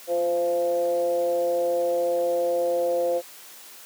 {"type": "tone with frequency modulation", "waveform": "sine", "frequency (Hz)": 518, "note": "C5", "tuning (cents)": -17, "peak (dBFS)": -20, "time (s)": [0.07, 3.22], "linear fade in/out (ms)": 50, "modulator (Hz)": 170, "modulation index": 0.7, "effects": ["white hiss -45 dBFS RMS until 3.85 s", "high-pass 300 Hz 12 dB/octave"]}